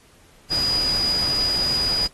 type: tone in noise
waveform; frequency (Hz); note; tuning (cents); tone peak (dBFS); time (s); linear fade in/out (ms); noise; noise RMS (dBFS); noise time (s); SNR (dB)
sine; 4917; D#8; -21; -19; 0.5-2.08; 20; pink; -31; 0.5-2.08; +9
effects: pink hiss -54 dBFS RMS until 2.13 s + AAC 32 kbps